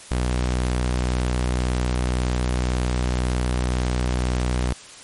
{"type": "tone", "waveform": "sawtooth", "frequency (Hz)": 61.9, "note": "B1", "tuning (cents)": 5, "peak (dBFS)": -16, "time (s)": [0.11, 4.73], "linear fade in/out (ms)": 0, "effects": ["white hiss -42 dBFS RMS until 5.03 s", "MP3 48 kbps"]}